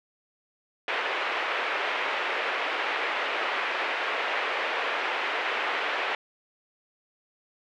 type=band-pass noise; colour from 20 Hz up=white; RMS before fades=-29 dBFS; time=0.88-6.15 s; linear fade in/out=2 ms; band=400 to 2600 Hz; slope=24 dB/octave; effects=none